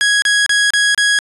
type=tone bursts; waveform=sawtooth; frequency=1660 Hz; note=G#6; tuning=1 cent flat; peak=-7 dBFS; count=5; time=0.01-1.188 s; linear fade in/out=0 ms; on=210 ms; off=32 ms; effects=resampled to 24000 Hz